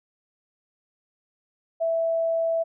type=tone; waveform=sine; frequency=659.3 Hz; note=E5; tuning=in tune; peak=-21 dBFS; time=1.8-2.64 s; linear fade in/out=20 ms; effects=none